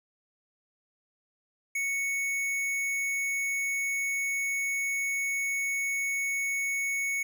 sine tone with tanh clipping, 2217 Hz, C#7, in tune, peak -29 dBFS, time 1.75-7.23 s, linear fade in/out 5 ms, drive 18 dB, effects none

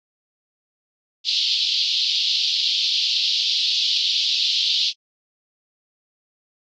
white band-pass noise, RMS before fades -21 dBFS, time 1.24-4.93 s, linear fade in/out 50 ms, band 3100 to 4700 Hz, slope 48 dB/octave, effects AAC 32 kbps

